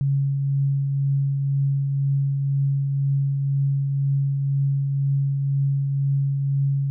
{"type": "tone with tremolo", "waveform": "sine", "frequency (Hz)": 138.59, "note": "C#3", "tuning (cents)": 0, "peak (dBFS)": -17, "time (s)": [0.01, 6.9], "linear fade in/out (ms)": 0, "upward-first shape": "triangle", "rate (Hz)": 2, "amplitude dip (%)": 35, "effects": []}